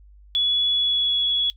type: tone with pitch glide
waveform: sine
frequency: 3397 to 3372 Hz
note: G#7 to G#7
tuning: +38 to +26 cents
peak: -18 dBFS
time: 0.35-1.5 s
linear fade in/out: 0 ms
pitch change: -12 cents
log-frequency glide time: 0.72-1.22 s
effects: noise-tail reverb RT60 0.1 s tail -20 dB re dry + added 50 Hz sine -46 dBFS peak until 1.56 s